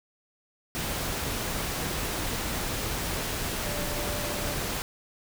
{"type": "tone in noise", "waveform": "sine", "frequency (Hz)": 587.3, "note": "D5", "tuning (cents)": 0, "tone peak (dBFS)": -37, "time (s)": [3.66, 4.54], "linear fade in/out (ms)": 0, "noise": "pink", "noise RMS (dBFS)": -31, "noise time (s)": [0.75, 4.82], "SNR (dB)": -9, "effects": []}